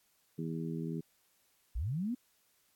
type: harmonic tone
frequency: 81.5 Hz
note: E2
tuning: 19 cents flat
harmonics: 2 / 3 / 4 / 5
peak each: -37 / -41 / -43 / -45 dBFS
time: 0.38-1.01 s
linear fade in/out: 10 ms
type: linear sweep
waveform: sine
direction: up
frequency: 43.65 to 257.9 Hz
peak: -32 dBFS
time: 1.75-2.15 s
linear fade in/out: 10 ms
effects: white hiss -72 dBFS RMS until 2.75 s + AAC 64 kbps